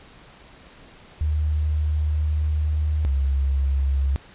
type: tone pair in turn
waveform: sine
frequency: 76 / 68.26 Hz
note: D#2 / C#2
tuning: -40 / -26 cents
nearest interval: major second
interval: 186 cents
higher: first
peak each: -19 / -18 dBFS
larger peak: second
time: 1.21-3.05 / 3.05-4.16 s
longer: first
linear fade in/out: 0 ms
effects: pink hiss -48 dBFS RMS until 4.34 s + resampled to 8000 Hz